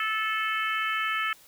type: harmonic tone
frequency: 436.6 Hz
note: A4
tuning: 13 cents flat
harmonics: 3 / 4 / 5 / 6 / 7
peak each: -29 / -31 / -33 / -35 / -36 dBFS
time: 0-1.33 s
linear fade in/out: 2 ms
effects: white hiss -55 dBFS RMS until 1.47 s